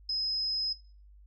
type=tone; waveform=sine; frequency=5090 Hz; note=D#8; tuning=39 cents sharp; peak=-28 dBFS; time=0.09-0.73 s; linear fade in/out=5 ms; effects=noise-tail reverb RT60 0.4 s tail -18 dB re dry + added 50 Hz sine -52 dBFS peak until 1.26 s